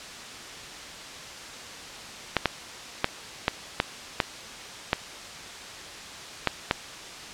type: clicks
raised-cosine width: 0.3 ms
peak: -4 dBFS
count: 9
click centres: 2.367 / 2.457 / 3.044 / 3.481 / 3.801 / 4.202 / 4.931 / 6.473 / 6.711 s
effects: white hiss -40 dBFS RMS until 7.33 s + low-pass 6000 Hz 12 dB/octave